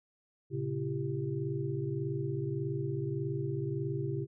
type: tone cluster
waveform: sine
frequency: 115 / 136.7 / 338.2 / 394.9 Hz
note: A#2 / C#3 / E4 / G4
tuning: -23 / -24 / +44 / +13 cents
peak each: -40 / -34 / -39 / -38 dBFS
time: 0.5-4.27 s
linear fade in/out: 50 ms
effects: none